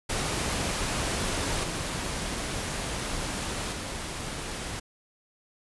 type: noise with level steps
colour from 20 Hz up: pink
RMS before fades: -29 / -32 / -35 dBFS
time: 0.09-4.8 s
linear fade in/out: 10 ms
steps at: 1.63 / 3.72 s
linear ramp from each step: 10 ms
effects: resampled to 24000 Hz